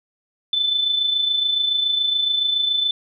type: tone with amplitude modulation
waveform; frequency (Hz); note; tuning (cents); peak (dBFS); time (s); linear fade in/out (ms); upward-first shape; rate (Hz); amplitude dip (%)
sine; 3517; A7; -1; -15; 0.53-2.91; 2; sine; 27.1; 50
effects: none